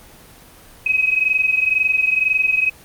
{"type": "tone pair together", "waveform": "sine", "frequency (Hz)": [2531, 2553], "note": ["D#7", "D#7"], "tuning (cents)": [29, 44], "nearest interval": "unison", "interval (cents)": 15, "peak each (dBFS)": [-16, -19], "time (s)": [0.86, 2.7], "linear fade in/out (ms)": 5, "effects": ["pink hiss -44 dBFS RMS until 2.84 s", "Opus 24 kbps"]}